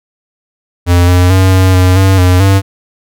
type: tone with pitch steps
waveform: square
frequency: 87.8 / 89.7 / 94.2 / 93.7 / 91.8 / 95.8 / 90.7 / 97.3 Hz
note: F2 / F2 / F#2 / F#2 / F#2 / G2 / F#2 / G2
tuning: +10 / +47 / +32 / +22 / -13 / -39 / -34 / -12 cents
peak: -5 dBFS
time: 0.86-2.62 s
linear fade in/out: 50 ms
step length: 220 ms
effects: none